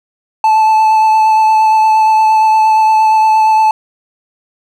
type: tone with vibrato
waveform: triangle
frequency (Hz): 873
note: A5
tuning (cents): -14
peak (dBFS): -4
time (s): 0.44-3.71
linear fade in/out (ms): 2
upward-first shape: sine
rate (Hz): 8.6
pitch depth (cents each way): 13
effects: none